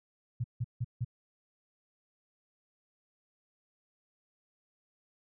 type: tone bursts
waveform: sine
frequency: 120 Hz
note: B2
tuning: 49 cents flat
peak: -29 dBFS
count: 4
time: 0.4-1.048 s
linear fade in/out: 10 ms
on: 42 ms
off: 160 ms
effects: none